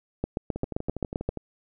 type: two click trains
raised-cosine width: 2 ms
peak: -13 / -19 dBFS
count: 9 / 11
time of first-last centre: 0.24-1.29 / 0.56-1.373 s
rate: 7.62 / 12.3 Hz
effects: none